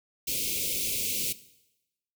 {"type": "band-stop noise", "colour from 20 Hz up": "white", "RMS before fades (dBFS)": -30, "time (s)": [0.27, 1.33], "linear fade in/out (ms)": 10, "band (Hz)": [550, 2200], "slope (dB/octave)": 96, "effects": ["noise-tail reverb RT60 0.9 s tail -17 dB re dry"]}